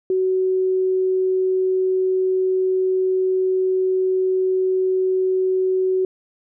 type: tone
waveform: sine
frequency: 374.3 Hz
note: F#4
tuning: 20 cents sharp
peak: -16 dBFS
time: 0.1-6.05 s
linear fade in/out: 2 ms
effects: none